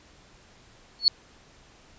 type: tone with exponential growth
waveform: sine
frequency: 4397 Hz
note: C#8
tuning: 15 cents flat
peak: -10 dBFS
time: 0.99-1.08 s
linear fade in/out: 1 ms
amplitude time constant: 18 ms
effects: pink hiss -55 dBFS RMS until 1.98 s + resampled to 16000 Hz